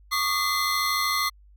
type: tone cluster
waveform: square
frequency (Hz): 1120 / 1213 / 2046 / 4232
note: C#6 / D#6 / C7 / C8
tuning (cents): +18 / -44 / -39 / +19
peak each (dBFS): -29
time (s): 0.11-1.3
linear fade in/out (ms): 20
effects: added 50 Hz sine -50 dBFS peak until 1.56 s